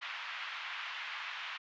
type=band-pass noise; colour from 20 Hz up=white; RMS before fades=-42 dBFS; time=0.01-1.58 s; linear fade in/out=20 ms; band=1000 to 3000 Hz; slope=24 dB/octave; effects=resampled to 16000 Hz